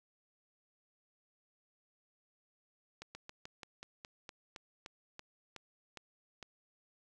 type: slowing click train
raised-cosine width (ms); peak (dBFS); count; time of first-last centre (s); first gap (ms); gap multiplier
0.2; -29; 14; 3.02-6.428; 130; 1.11
effects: none